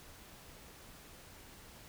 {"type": "silence", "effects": ["pink hiss -55 dBFS RMS until 1.88 s"]}